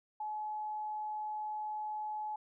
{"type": "tone", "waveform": "sine", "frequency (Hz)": 852, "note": "G#5", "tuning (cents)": 44, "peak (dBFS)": -36, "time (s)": [0.2, 2.36], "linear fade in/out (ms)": 5, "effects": []}